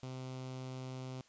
sawtooth tone with notch filter, 129.5 Hz, C3, 17 cents flat, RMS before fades -44 dBFS, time 0.03-1.21 s, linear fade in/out 0 ms, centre 1700 Hz, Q 1.8, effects white hiss -66 dBFS RMS until 1.28 s + resampled to 16000 Hz

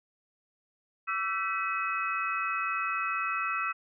sine tone cluster, 1146 / 1331 / 1531 / 1966 / 2554 Hz, D6 / E6 / G6 / B6 / D#7, -43 / +16 / -41 / -8 / +45 cents, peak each -37 / -31 / -39 / -39 / -34 dBFS, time 1.07-3.73 s, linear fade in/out 20 ms, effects none

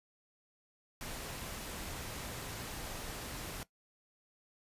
pink noise, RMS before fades -43 dBFS, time 1.01-3.63 s, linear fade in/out 0 ms, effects noise-tail reverb RT60 0.1 s tail -17 dB re dry + resampled to 32000 Hz

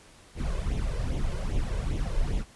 brown noise with flanger, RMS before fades -28 dBFS, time 0.35-2.45 s, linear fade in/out 50 ms, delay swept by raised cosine 0.3 to 2 ms, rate 2.5 Hz, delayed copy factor +0.8, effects pink hiss -54 dBFS RMS until 2.55 s + resampled to 24000 Hz

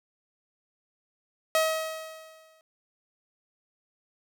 sawtooth tone with exponential decay, 637 Hz, D#5, 41 cents sharp, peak -16 dBFS, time 1.55-2.61 s, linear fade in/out 1 ms, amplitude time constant 230 ms, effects none

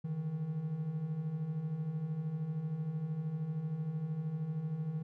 triangle beating tone pair, 146 / 159 Hz, D3 / D#3, -10 / +38 cents, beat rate 13 Hz, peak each -40 / -33 dBFS, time 0.04-5.03 s, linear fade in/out 10 ms, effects none

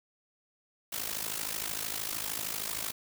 white noise with amplitude modulation, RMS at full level -32 dBFS, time 0.92-2.92 s, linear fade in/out 10 ms, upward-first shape sine, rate 53.1 Hz, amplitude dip 80%, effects none

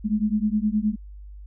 sine beating tone pair, 207.7 / 217.3 Hz, G#3 / A3, 0 / -21 cents, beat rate 9.6 Hz, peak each -23 dBFS, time 0.04-0.96 s, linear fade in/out 20 ms, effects added 50 Hz sine -38 dBFS peak until 1.46 s

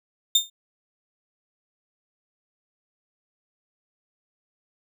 30% pulse tone with exponential decay, 3627 Hz, A#7, 48 cents flat, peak -10 dBFS, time 0.35-0.5 s, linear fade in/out 5 ms, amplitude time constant 31 ms, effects none

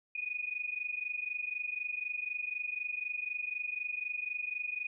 sine tone pair together, 2462 / 2486 Hz, D#7 / D#7, -19 / -2 cents, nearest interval unison, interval 17 cents, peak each -37 / -38 dBFS, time 0.15-4.87 s, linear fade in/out 5 ms, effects none

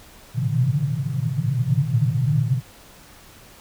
pink band-pass noise, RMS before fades -21 dBFS, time 0.34-2.62 s, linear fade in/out 50 ms, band 110 to 160 Hz, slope 96 dB/octave, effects pink hiss -47 dBFS RMS until 3.6 s

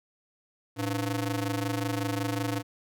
sawtooth ring-modulated tone, 200 Hz, G3, 35 cents sharp, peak -21 dBFS, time 0.76-2.63 s, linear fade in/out 50 ms, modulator 87.3 Hz, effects none

